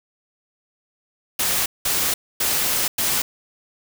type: noise bursts at uneven times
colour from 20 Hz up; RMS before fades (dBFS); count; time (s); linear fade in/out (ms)
white; -21; 4; 1.39-1.66 / 1.85-2.14 / 2.4-2.88 / 2.98-3.22; 5
effects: none